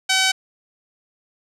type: tone with band-pass filter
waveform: 5% pulse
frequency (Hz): 760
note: F#5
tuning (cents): +46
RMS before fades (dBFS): -18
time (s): 0.09-0.32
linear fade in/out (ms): 10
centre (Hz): 2100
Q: 0.51
effects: none